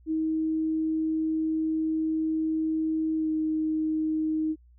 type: tone with pitch glide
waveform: sine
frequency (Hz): 317 to 313.2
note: D#4 to D#4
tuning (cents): +32 to +11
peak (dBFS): -24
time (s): 0.06-4.56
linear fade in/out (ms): 50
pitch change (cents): -21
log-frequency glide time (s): 3.16-3.29
effects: added 60 Hz sine -53 dBFS peak until 4.78 s